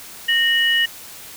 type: tone pair together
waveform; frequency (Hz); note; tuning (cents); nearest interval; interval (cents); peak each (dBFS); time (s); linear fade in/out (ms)
sine; 1846 / 2930; A#6 / F#7; -17 / -18; minor sixth; 799; -17; 0.28-0.86; 10
effects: white hiss -38 dBFS RMS until 1.36 s